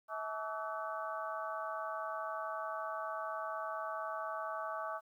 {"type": "harmonic tone with a mistuned harmonic", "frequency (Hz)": 215.5, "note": "A3", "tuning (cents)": -36, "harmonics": [3, 4, 5, 6, 7], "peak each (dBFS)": [-42, -45, -42, -45, -47], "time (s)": [0.08, 5.01], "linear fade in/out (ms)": 50, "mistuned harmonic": 5, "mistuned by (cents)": 100, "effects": ["12-bit"]}